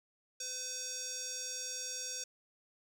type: tone with band-pass filter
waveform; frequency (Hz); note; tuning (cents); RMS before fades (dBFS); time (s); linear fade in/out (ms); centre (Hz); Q
square; 510; C5; -44; -41; 0.4-2.24; 5; 6200; 4.7
effects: 11-bit

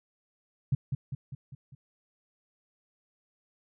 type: tone with echo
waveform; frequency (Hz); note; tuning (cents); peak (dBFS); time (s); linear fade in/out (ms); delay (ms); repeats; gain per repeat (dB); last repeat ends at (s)
sine; 134.2; C3; +44; -21; 0.72-0.75; 5; 200; 5; -5; 1.75
effects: none

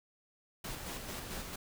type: noise with tremolo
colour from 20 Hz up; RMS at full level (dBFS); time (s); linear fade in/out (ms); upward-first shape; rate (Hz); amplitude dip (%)
pink; -41; 0.64-1.56; 5; square; 4.5; 35
effects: none

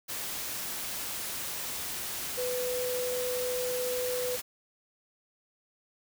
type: tone in noise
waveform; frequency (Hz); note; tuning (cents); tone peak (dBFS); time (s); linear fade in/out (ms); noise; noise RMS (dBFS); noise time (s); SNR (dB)
sine; 498.6; B4; +16; -30; 2.37-4.37; 20; white; -36; 0.08-4.42; +3
effects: none

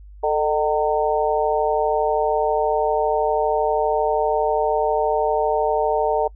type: harmonic tone with a mistuned harmonic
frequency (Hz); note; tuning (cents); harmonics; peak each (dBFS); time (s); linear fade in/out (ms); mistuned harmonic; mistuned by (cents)
152.5; D#3; -34; 3 / 4 / 5 / 6; -21 / -22 / -23 / -24; 0.23-6.28; 10; 3; -56
effects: noise-tail reverb RT60 0.1 s tail -26 dB re dry + added 50 Hz sine -39 dBFS peak until 6.35 s

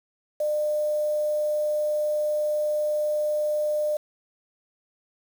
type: tone with quantisation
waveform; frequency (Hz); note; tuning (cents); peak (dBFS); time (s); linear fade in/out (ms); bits
sine; 602; D5; +43; -22; 0.4-3.97; 5; 7
effects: none

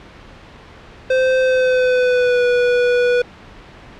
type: tone with pitch glide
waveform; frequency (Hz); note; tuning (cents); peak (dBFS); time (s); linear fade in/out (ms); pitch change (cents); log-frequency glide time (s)
square; 518 to 489.2; C5 to B4; -17 to -16; -13; 1.1-3.22; 5; -99; 1.4-2.44
effects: pink hiss -40 dBFS RMS until 3.99 s + low-pass 3000 Hz 12 dB/octave

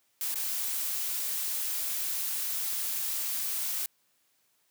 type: noise with dropouts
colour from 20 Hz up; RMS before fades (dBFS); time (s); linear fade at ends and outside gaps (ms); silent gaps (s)
blue; -32; 0.21-3.86; 1; 0.344-0.356
effects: white hiss -71 dBFS RMS until 4.7 s + high-pass 100 Hz 12 dB/octave

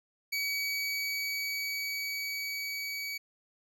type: tone with level ramp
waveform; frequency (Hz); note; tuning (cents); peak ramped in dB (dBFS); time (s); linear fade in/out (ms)
25% pulse; 2270; C#7; +41; -26 to -31; 0.32-3.18; 10
effects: none

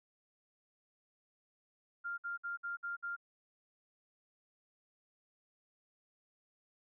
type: tone bursts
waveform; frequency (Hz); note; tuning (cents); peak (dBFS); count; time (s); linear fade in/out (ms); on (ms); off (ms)
sine; 1396.9; F6; 0; -37; 6; 2.04-3.165; 20; 140; 57
effects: none

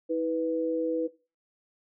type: tone pair together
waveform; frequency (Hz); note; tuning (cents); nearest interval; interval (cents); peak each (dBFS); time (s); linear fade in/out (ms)
sine; 322.1 / 493.9; E4 / B4; -40 / 0; perfect fifth; 740; -29 / -27; 0.09-1.08; 20
effects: noise-tail reverb RT60 0.3 s tail -18 dB re dry

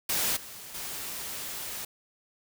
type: noise with level steps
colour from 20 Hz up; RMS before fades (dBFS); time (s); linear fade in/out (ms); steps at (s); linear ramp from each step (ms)
white; -28 / -44 / -37; 0.09-1.85; 5; 0.36 / 0.74; 10
effects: none

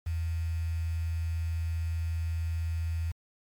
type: tone with quantisation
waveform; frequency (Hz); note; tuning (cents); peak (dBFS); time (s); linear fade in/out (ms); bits
sine; 82.41; E2; 0; -28; 0.06-3.12; 10; 8
effects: MP3 96 kbps

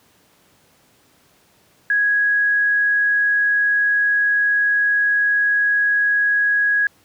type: tone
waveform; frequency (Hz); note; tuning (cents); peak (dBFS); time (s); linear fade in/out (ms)
sine; 1661.2; G#6; 0; -14; 1.9-6.87; 2
effects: pink hiss -56 dBFS RMS until 7.04 s + high-pass 100 Hz 12 dB/octave

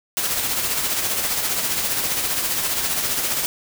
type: noise with tremolo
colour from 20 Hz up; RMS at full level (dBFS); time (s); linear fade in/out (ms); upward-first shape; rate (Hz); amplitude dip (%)
white; -21; 0.17-3.46; 0; sine; 15; 40
effects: none

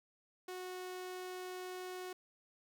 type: tone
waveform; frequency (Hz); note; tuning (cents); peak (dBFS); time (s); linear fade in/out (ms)
sawtooth; 366.8; F#4; -15; -39; 0.48-2.13; 5
effects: none

